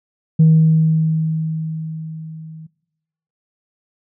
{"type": "tone with level ramp", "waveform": "sine", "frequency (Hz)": 159.1, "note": "D#3", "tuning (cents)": 39, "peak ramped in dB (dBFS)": [-5, -33], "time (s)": [0.39, 2.67], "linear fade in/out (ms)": 10, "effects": ["noise-tail reverb RT60 0.9 s tail -22 dB re dry", "tanh soft clip ceiling -4 dBFS"]}